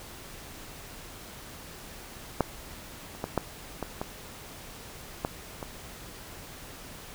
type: clicks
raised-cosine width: 1 ms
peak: -8 / -30 / -16 / -10 / -17 / -17 / -13 / -21 dBFS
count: 8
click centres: 2.407 / 3.15 / 3.241 / 3.377 / 3.827 / 4.015 / 5.249 / 5.628 s
effects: pink hiss -45 dBFS RMS until 7.14 s